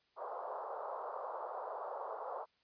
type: band-pass noise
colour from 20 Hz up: pink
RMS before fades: -43 dBFS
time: 0.16-2.46 s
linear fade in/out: 50 ms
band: 480 to 1200 Hz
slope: 48 dB/octave
effects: white hiss -75 dBFS RMS until 2.63 s + resampled to 11025 Hz